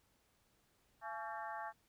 harmonic tone with a mistuned harmonic, 226.1 Hz, A3, 47 cents sharp, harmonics 3 / 4 / 5 / 6 / 7 / 8, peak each -49 / -45 / -49 / -53 / -51 / -53 dBFS, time 1.01-1.73 s, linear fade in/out 50 ms, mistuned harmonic 4, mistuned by -96 cents, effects pink hiss -75 dBFS RMS until 1.88 s

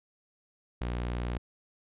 sawtooth tone, 60.1 Hz, B1, 46 cents flat, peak -27 dBFS, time 0.81-1.38 s, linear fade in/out 5 ms, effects resampled to 8000 Hz

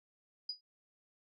sine tone with exponential decay, 4922 Hz, D#8, 20 cents flat, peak -33 dBFS, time 0.49-0.61 s, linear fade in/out 5 ms, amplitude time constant 24 ms, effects none

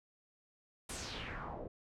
pink noise with low-pass filter sweep, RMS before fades -44 dBFS, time 0.89-1.68 s, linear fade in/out 5 ms, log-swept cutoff 10000 to 460 Hz, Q 2.9, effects none

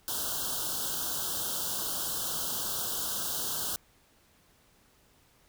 white band-stop noise, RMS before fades -33 dBFS, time 0.08-3.76 s, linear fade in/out 0 ms, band 1600 to 2900 Hz, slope 96 dB/octave, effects pink hiss -64 dBFS RMS until 5.48 s

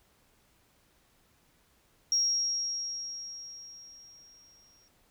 sine tone with exponential decay, 5600 Hz, F8, 4 cents sharp, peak -22 dBFS, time 2.12-4.88 s, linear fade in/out 1 ms, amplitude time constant 600 ms, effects tanh soft clip ceiling -18 dBFS + pink hiss -67 dBFS RMS until 5.1 s

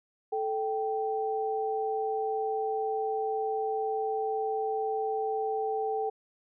sine tone pair together, 437.5 / 779.5 Hz, A4 / G5, -10 / -10 cents, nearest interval minor seventh, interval 1000 cents, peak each -30 / -31 dBFS, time 0.32-6.1 s, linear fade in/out 10 ms, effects none

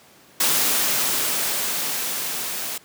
white noise with level ramp, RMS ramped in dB -19 to -29 dBFS, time 0.4-2.78 s, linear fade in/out 5 ms, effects pink hiss -51 dBFS RMS until 2.84 s + high-pass 150 Hz 12 dB/octave

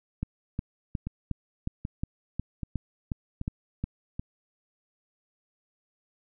two click trains, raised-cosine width 5 ms, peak -20 / -17 dBFS, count 5 / 11, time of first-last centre 1.07-4.195 / 0.23-3.84 s, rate 1.28 / 2.77 Hz, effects none

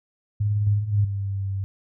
sine tone with tremolo, 103.83 Hz, G#2, in tune, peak -18 dBFS, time 0.4-1.05 s, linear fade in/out 10 ms, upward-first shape triangle, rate 19 Hz, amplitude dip 30%
sine tone with pitch glide, 101.5 to 97.48 Hz, G#2 to G2, -39 to -9 cents, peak -24 dBFS, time 0.67-1.64 s, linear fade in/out 0 ms, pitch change -70 cents, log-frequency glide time 0.8-1.49 s
effects none

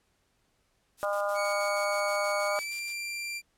blue noise with tremolo, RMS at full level -44 dBFS, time 0.97-2.95 s, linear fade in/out 50 ms, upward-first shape square, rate 6.3 Hz, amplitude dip 65%
harmonic tone, 202.6 Hz, G#3, 43 cents flat, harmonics 3 / 4 / 5 / 6 / 7, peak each -29 / -36 / -38 / -34 / -37 dBFS, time 1.03-2.59 s, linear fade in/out 0 ms
sawtooth tone with pitch glide, 2234 to 2367 Hz, C#7 to D7, +13 to +13 cents, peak -30 dBFS, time 1.34-3.42 s, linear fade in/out 50 ms, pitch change +100 cents, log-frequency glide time 2.49-2.73 s
effects pink hiss -72 dBFS RMS until 3.57 s + low-pass 11000 Hz 12 dB/octave

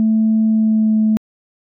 sine tone with pitch glide, 220 to 217.3 Hz, A3 to A3, 0 to -21 cents, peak -10 dBFS, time 0-1.17 s, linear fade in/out 0 ms, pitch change -21 cents, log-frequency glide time 0.46-0.97 s, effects tanh soft clip ceiling -7 dBFS

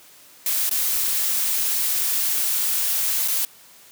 blue noise with dropouts, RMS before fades -22 dBFS, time 0.46-3.45 s, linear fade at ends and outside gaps 2 ms, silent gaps 0.694-0.711 / 3.278-3.282 s, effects white hiss -49 dBFS RMS until 3.91 s + high-pass 100 Hz 12 dB/octave

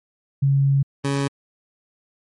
sine / 20% pulse tone pair in turn, 138.2 / 139.48 Hz, C#3 / C#3, -5 / +11 cents, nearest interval unison, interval 16 cents, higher second, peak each -14 / -15 dBFS, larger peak first, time 0.42-0.83 / 1.04-1.28 s, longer first, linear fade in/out 10 ms, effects MP3 48 kbps

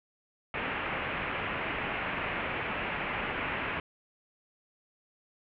white low-pass noise, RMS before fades -34 dBFS, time 0.54-3.8 s, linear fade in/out 2 ms, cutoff 2700 Hz, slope 48 dB/octave, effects none

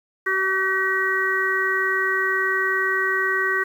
harmonic tone, 381.1 Hz, G4, 49 cents flat, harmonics 1 / 3 / 4 / 5, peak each -27 / -27 / -24 / -22 dBFS, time 0.26-3.64 s, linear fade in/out 10 ms, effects 8-bit

